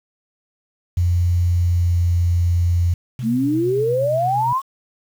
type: tone with pitch glide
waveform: sine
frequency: 87.8 to 86.94 Hz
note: F2 to F2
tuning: +10 to -7 cents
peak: -14 dBFS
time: 0.97-2.94 s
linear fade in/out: 5 ms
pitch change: -17 cents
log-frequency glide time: 1.41-2.09 s
type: tone with tremolo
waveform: sine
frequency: 126.7 Hz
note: B2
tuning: 45 cents sharp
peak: -23 dBFS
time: 3.19-4.53 s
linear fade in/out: 2 ms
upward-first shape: sine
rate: 8.6 Hz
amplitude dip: 35%
type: exponential sweep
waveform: sine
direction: up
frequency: 212.6 to 1108.7 Hz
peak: -16 dBFS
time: 3.22-4.62 s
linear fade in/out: 50 ms
effects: 7-bit